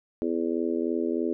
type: harmonic tone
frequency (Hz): 83.2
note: E2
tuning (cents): +17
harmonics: 3 / 4 / 5 / 6 / 7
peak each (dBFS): -30 / -28 / -30 / -38 / -38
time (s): 0.22-1.33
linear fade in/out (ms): 0
effects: none